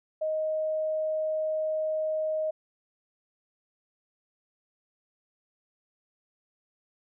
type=tone; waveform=sine; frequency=625 Hz; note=D#5; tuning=8 cents sharp; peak=-26 dBFS; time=0.21-2.51 s; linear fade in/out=10 ms; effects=none